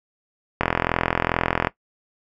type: click train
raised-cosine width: 0.5 ms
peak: -3 dBFS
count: 46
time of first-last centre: 0.61-1.671 s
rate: 42.4 Hz
effects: noise-tail reverb RT60 0.1 s tail -17 dB re dry